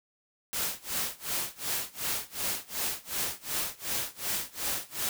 white noise with tremolo, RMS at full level -30 dBFS, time 0.53-5.09 s, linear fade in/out 0 ms, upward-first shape sine, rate 2.7 Hz, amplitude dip 95%, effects none

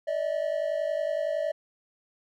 triangle tone pair together, 586.2 / 637 Hz, D5 / D#5, -3 / +41 cents, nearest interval minor second, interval 144 cents, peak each -27 dBFS, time 0.07-1.52 s, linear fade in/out 10 ms, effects none

